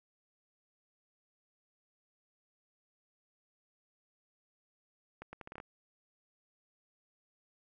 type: accelerating click train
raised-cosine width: 0.5 ms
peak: -30 dBFS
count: 8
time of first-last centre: 5.22-5.601 s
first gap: 110 ms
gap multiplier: 0.75
effects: none